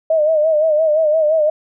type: tone with vibrato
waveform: sine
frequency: 622.3 Hz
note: D#5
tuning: in tune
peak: -11 dBFS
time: 0.1-1.5 s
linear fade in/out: 5 ms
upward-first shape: sine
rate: 5.8 Hz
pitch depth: 73 cents each way
effects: none